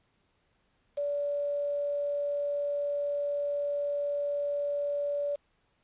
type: tone with quantisation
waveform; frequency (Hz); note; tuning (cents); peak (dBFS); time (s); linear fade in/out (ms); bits
sine; 576; D5; -34; -28; 0.97-5.36; 10; 8
effects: pink hiss -72 dBFS RMS until 5.83 s + resampled to 8000 Hz